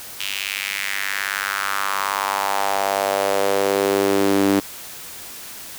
sawtooth tone with high-pass filter sweep, 98.8 Hz, G2, 14 cents sharp, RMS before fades -21 dBFS, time 0.2-4.6 s, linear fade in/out 5 ms, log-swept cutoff 2900 to 280 Hz, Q 3, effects white hiss -36 dBFS RMS until 5.78 s

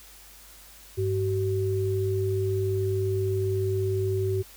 sine tone pair together, 100.7 / 380.2 Hz, G2 / F#4, +47 / +47 cents, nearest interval octave + major seventh, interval 2300 cents, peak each -26 dBFS, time 0.97-4.43 s, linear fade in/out 20 ms, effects added 50 Hz sine -54 dBFS peak until 4.56 s + white hiss -50 dBFS RMS until 4.56 s

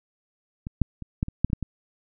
clicks, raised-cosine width 5 ms, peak -20 / -7 / -23 / -11 / -21 / -6 / -26 / -8 / -17 dBFS, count 9, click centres 0.669 / 0.817 / 1.023 / 1.229 / 1.284 / 1.446 / 1.501 / 1.532 / 1.627 s, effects none

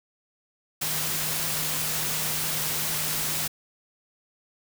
sine tone in noise, 155.56 Hz, D#3, in tune, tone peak -39 dBFS, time 0.81-3.48 s, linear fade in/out 10 ms, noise white, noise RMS -28 dBFS, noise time 0.81-3.48 s, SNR -14 dB, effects none

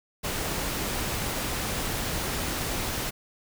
pink noise, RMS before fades -30 dBFS, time 0.23-3.11 s, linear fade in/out 20 ms, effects none

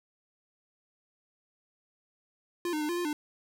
square tone with pitch steps, 348.8 / 305 / 300.6 / 347.6 / 351.7 / 299.9 Hz, F4 / D#4 / D4 / F4 / F4 / D4, -2 / -34 / +40 / -8 / +12 / +36 cents, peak -30 dBFS, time 2.65-3.13 s, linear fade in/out 2 ms, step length 80 ms, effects none

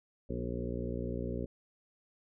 harmonic tone with a mistuned harmonic, 59.9 Hz, A#1, 48 cents sharp, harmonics 1 / 2 / 3 / 4 / 5 / 6 / 7 / 8 / 9, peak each -40 / -41 / -42 / -41 / -47 / -44 / -43 / -46 / -45 dBFS, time 0.29-1.46 s, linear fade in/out 10 ms, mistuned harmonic 5, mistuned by -26 cents, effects none

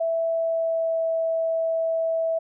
sine tone with pitch glide, 659.3 to 654 Hz, E5 to E5, 0 to -14 cents, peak -21 dBFS, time 0-2.39 s, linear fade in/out 10 ms, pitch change -14 cents, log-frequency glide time 0.28-1.06 s, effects none

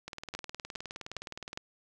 two click trains, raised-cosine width 0.2 ms, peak -23 / -19 dBFS, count 29 / 4, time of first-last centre 0.08-1.531 / 0.35-1.574 s, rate 19.3 / 2.45 Hz, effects none

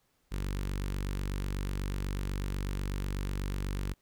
sawtooth tone with notch filter, 48.11 Hz, G1, 32 cents flat, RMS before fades -34 dBFS, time 0.31-3.94 s, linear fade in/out 20 ms, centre 690 Hz, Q 1.2, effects pink hiss -73 dBFS RMS until 4.01 s

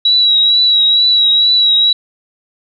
sine tone with vibrato, 3890 Hz, B7, 27 cents flat, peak -7 dBFS, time 0.05-1.93 s, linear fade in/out 5 ms, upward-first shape triangle, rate 2.2 Hz, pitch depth 38 cents each way, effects none

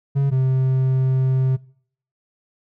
triangle tone pair in turn, 138.59 / 131.01 Hz, C#3 / C3, 0 / +3 cents, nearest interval minor second, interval 97 cents, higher first, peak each -13 dBFS, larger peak neither, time 0.15-0.31 / 0.31-1.57 s, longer second, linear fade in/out 20 ms, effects noise-tail reverb RT60 0.6 s tail -23 dB re dry

